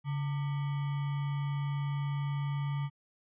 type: tone with sample-and-hold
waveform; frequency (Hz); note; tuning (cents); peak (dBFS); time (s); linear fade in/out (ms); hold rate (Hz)
sine; 141.9; C#3; +41; -30; 0.04-2.9; 50; 1050
effects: resampled to 8000 Hz